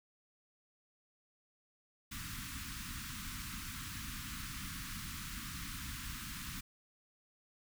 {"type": "band-stop noise", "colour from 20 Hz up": "pink", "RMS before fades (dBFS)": -44, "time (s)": [2.11, 6.61], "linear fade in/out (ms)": 10, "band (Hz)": [280, 1100], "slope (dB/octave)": 48, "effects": []}